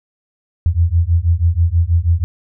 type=beating tone pair; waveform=sine; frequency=81.8 / 88 Hz; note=E2 / F2; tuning=-13 / +14 cents; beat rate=6.2 Hz; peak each=-14 dBFS; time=0.66-2.24 s; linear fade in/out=0 ms; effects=none